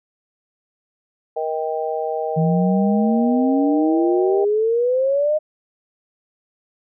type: harmonic tone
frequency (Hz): 157.4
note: D#3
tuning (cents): +20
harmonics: 3 / 4 / 5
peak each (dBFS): -24 / -25 / -26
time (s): 1.36-4.45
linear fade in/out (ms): 10
type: exponential sweep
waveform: sine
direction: up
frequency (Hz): 159.8 to 622.3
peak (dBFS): -15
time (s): 2.36-5.39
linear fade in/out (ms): 20
effects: none